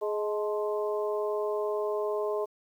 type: harmonic tone with a mistuned harmonic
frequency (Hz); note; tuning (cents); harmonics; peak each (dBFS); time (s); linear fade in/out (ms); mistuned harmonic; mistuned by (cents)
209.7; G#3; +17; 2 / 3 / 4 / 5; -29 / -33 / -41 / -38; 0.01-2.46; 20; 4; +63
effects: 10-bit